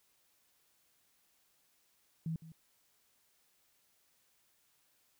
sine tone with echo, 162 Hz, E3, 30 cents flat, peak -34 dBFS, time 2.26-2.36 s, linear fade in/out 2 ms, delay 160 ms, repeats 1, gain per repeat -15 dB, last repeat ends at 2.52 s, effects white hiss -73 dBFS RMS until 5.19 s

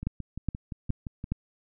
two click trains, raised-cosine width 5 ms, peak -23 / -15 dBFS, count 8 / 4, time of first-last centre 0.03-1.241 / 0.07-1.32 s, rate 5.78 / 2.4 Hz, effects none

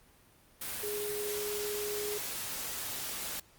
sine tone in noise, 415.3 Hz, G#4, in tune, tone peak -35 dBFS, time 0.83-2.18 s, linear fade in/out 5 ms, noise white, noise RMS -38 dBFS, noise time 0.61-3.4 s, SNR 0 dB, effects pink hiss -62 dBFS RMS until 3.58 s + Opus 32 kbps

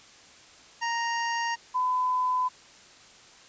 25% pulse / sine tone pair in turn, 932.3 / 1008 Hz, A#5 / B5, 0 / +35 cents, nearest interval minor second, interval 135 cents, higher second, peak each -23 dBFS, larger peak neither, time 0.81-1.56 / 1.74-2.49 s, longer neither, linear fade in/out 20 ms, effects white hiss -52 dBFS RMS until 3.48 s + resampled to 16000 Hz

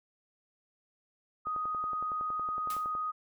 sine tone, 1248 Hz, D#6, 5 cents sharp, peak -31 dBFS, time 1.45-3.12 s, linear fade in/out 20 ms
click train, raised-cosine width 1 ms, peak -31 dBFS, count 17, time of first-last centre 1.47-2.951 s, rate 10.8 Hz
white noise with exponential decay, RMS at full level -40 dBFS, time 2.7-2.93 s, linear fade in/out 2 ms, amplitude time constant 48 ms
effects none

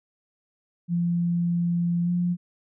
sine tone with pitch glide, 172.4 to 176.02 Hz, F3 to F3, -22 to +14 cents, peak -21 dBFS, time 0.88-2.37 s, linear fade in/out 50 ms, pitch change +36 cents, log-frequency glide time 2.04-2.1 s, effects none

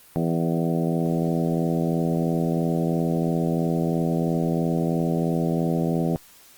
harmonic tone with a mistuned harmonic, 83 Hz, E2, 12 cents sharp, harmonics 2 / 3 / 4 / 5 / 6 / 7 / 8 / 9, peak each -23 / -27 / -29 / -31 / -33 / -34 / -35 / -36 dBFS, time 0.16-6.16 s, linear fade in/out 0 ms, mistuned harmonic 7, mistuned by +25 cents, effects white hiss -51 dBFS RMS until 6.57 s + Opus 32 kbps

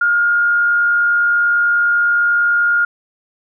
sine tone with frequency modulation, 1417 Hz, F6, 25 cents sharp, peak -11 dBFS, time 0.01-2.85 s, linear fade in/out 5 ms, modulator 69.4 Hz, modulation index 0.28, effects none

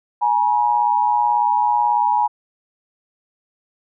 sine tone pair together, 840 / 958.2 Hz, G#5 / A#5, +19 / +47 cents, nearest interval major second, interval 228 cents, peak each -17 dBFS, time 0.21-2.28 s, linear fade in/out 20 ms, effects none

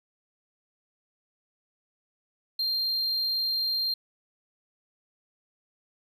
triangle tone, 4186 Hz, C8, in tune, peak -24 dBFS, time 2.59-3.94 s, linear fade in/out 5 ms, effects none

